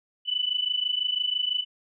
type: tone pair together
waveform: sine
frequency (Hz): 2971 / 2997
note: F#7 / F#7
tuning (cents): +6 / +22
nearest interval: unison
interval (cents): 16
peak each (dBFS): -27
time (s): 0.25-1.65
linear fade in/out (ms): 50
effects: none